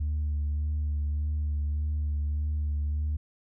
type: tone with vibrato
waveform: sine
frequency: 74.5 Hz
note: D2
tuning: 25 cents sharp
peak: -24 dBFS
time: 0-3.17 s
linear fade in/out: 10 ms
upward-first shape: sine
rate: 1.7 Hz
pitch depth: 25 cents each way
effects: tanh soft clip ceiling -24 dBFS